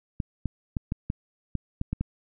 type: clicks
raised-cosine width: 5 ms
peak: -15 dBFS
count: 9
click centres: 0.202 / 0.457 / 0.768 / 0.921 / 1.101 / 1.553 / 1.814 / 1.93 / 2.01 s
effects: none